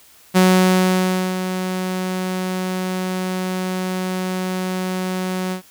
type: tone with ADSR envelope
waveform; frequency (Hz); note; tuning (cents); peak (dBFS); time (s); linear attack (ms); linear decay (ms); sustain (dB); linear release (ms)
sawtooth; 185; F#3; 0; -6; 0.34-5.62; 28; 980; -11; 100
effects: white hiss -49 dBFS RMS until 5.7 s